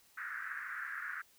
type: band-pass noise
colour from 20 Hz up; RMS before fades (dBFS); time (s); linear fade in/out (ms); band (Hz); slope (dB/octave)
pink; -42; 0.17-1.22; 10; 1400 to 1800; 48
effects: white hiss -66 dBFS RMS until 1.38 s